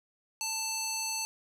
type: tone with band-pass filter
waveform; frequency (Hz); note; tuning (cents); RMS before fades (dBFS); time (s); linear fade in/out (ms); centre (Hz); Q
square; 884; A5; +8; -34; 0.41-1.25; 0; 6500; 1.5
effects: none